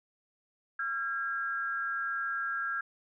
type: tone pair together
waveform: sine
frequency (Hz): 1368.1 / 1627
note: F6 / G#6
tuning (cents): -36 / -36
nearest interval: minor third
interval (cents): 300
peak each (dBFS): -34 / -33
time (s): 0.79-2.81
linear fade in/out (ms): 5
effects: none